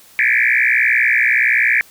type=tone with frequency modulation; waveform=sine; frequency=2021 Hz; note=B6; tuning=39 cents sharp; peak=-11 dBFS; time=0.19-1.81 s; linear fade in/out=0 ms; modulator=60.8 Hz; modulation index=5.8; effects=white hiss -46 dBFS RMS until 1.9 s